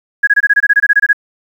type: tone bursts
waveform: sine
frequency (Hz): 1661.2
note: G#6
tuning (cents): 0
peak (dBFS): -5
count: 14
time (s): 0.23-1.131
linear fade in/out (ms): 10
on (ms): 43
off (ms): 23
effects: 7-bit